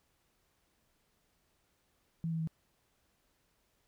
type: tone with pitch steps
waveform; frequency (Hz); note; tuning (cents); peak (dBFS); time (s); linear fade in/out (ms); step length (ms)
sine; 164.81 / 162.63 / 160.49; E3 / E3 / E3; 0 / -23 / -46; -32; 2.24-2.474; 0; 78
effects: pink hiss -75 dBFS RMS until 3.87 s